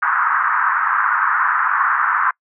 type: band-pass noise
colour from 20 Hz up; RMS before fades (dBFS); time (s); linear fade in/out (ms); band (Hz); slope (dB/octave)
white; -17; 0.02-2.31; 5; 1000 to 1600; 48
effects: noise-tail reverb RT60 0.1 s tail -26 dB re dry